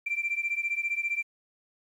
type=beating tone pair; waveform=sine; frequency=2349 / 2364 Hz; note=D7 / D7; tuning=0 / +11 cents; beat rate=15 Hz; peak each=-29 / -30 dBFS; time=0.06-1.23 s; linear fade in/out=10 ms; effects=tanh soft clip ceiling -21 dBFS + 10-bit